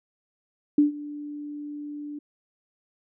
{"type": "tone with ADSR envelope", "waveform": "sine", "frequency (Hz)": 293.7, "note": "D4", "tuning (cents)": 0, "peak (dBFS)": -13, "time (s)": [0.78, 2.19], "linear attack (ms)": 4, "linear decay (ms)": 130, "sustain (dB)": -20, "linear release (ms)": 7, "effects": []}